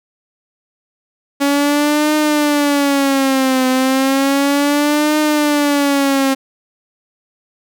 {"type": "tone with vibrato", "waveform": "sawtooth", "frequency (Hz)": 280, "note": "C#4", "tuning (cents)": 18, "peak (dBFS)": -8, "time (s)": [1.4, 6.35], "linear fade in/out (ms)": 20, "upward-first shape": "triangle", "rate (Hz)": 0.33, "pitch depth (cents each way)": 150, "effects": []}